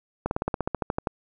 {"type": "slowing click train", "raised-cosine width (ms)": 1, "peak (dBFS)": -11, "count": 13, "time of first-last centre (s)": [0.26, 1.072], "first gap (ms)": 51, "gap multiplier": 1.05, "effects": []}